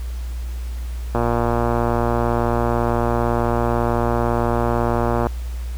click train, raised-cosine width 1 ms, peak -6 dBFS, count 487, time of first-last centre 1.15-5.269 s, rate 118 Hz, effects added 60 Hz sine -24 dBFS peak until 5.77 s + pink hiss -44 dBFS RMS until 5.77 s

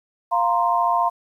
sine chord, F suspended fourth, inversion none, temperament equal, 698.5 / 932.3 / 1046.5 Hz, F5 / Bb5 / C6, 0 / 0 / 0 cents, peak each -21 dBFS, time 0.31-1.1 s, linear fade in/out 20 ms, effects 9-bit

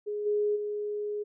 sine tone with level steps, 416.6 Hz, G#4, 5 cents sharp, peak -30 / -24 / -30 dBFS, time 0.06-1.24 s, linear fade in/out 20 ms, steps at 0.25 / 0.55 s, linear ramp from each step 20 ms, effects none

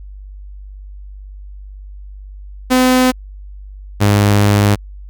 sawtooth tone pair in turn, 254.9 / 102.48 Hz, C4 / G#2, -45 / -23 cents, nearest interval octave + major third, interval 1578 cents, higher first, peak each -5 dBFS, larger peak neither, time 2.7-3.12 / 4-4.76 s, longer second, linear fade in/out 20 ms, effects added 49 Hz sine -30 dBFS peak until 5.09 s

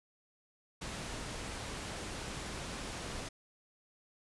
pink low-pass noise, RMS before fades -42 dBFS, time 0.81-3.29 s, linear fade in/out 10 ms, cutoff 10000 Hz, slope 12 dB/octave, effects resampled to 24000 Hz

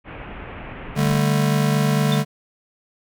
pink low-pass noise, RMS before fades -35 dBFS, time 0.04-1.22 s, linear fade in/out 50 ms, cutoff 2800 Hz, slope 48 dB/octave
square chord, D suspended fourth, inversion none, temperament just, 146.83 / 195.78 / 220.2 Hz, D3 / G3 / A3, 0 / -2 / +2 cents, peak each -19 / -24 / -24 dBFS, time 0.95-2.25 s, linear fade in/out 50 ms
sine tone with exponential decay, 3569 Hz, A7, 24 cents sharp, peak -21 dBFS, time 2.12-2.22 s, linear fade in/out 2 ms, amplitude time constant 21 ms
effects none

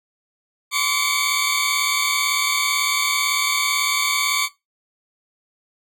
20% pulse tone cluster, 1044 / 1149 / 2180 / 2260 / 3631 Hz, C6 / D6 / C#7 / C#7 / A#7, -4 / -38 / -29 / +33 / -46 cents, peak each -23 / -18 / -22 / -19 / -21 dBFS, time 0.71-4.49 s, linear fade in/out 50 ms, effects noise-tail reverb RT60 0.2 s tail -19 dB re dry

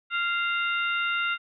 harmonic tone with a mistuned harmonic, 695 Hz, F5, 9 cents flat, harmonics 2 / 3 / 4 / 5, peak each -26 / -32 / -31 / -37 dBFS, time 0.1-1.38 s, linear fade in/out 50 ms, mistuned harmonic 5, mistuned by +91 cents, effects none

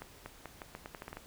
accelerating click train, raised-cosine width 0.5 ms, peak -27 dBFS, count 11, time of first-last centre 0.02-1.17 s, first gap 240 ms, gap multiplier 0.82, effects pink hiss -56 dBFS RMS until 1.26 s

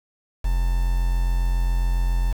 triangle tone with quantisation, 43.65 Hz, F1, in tune, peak -16 dBFS, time 0.44-2.33 s, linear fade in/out 10 ms, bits 6, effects none

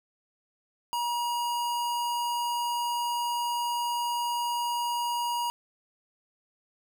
square tone, 955 Hz, A#5, 42 cents sharp, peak -28 dBFS, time 0.93-5.5 s, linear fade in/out 0 ms, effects none

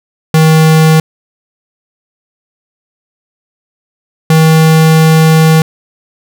square tone pair in turn, 158.4 / 159.32 Hz, D#3 / D#3, +31 / +41 cents, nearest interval unison, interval 10 cents, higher second, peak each -4 dBFS, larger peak neither, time 0.34-1 / 4.3-5.62 s, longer second, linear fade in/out 2 ms, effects none

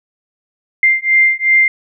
sine beating tone pair, 2095 / 2097.7 Hz, C7 / C7, +2 / +4 cents, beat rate 2.7 Hz, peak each -12 dBFS, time 0.83-1.68 s, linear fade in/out 2 ms, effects none

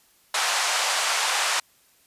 pink band-pass noise, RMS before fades -24 dBFS, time 0.34-1.6 s, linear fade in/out 5 ms, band 740 to 9000 Hz, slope 24 dB/octave, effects white hiss -60 dBFS RMS until 2.06 s + resampled to 32000 Hz

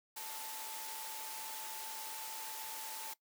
sine tone in noise, 880 Hz, A5, in tune, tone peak -49 dBFS, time 0.16-3.14 s, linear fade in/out 10 ms, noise white, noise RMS -45 dBFS, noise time 0.16-3.14 s, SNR -7 dB, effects noise-tail reverb RT60 0.1 s tail -19 dB re dry + high-pass 400 Hz 12 dB/octave

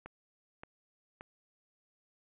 click train, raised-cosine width 0.5 ms, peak -30 dBFS, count 3, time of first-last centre 0.06-1.209 s, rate 1.74 Hz, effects resampled to 8000 Hz + 12-bit

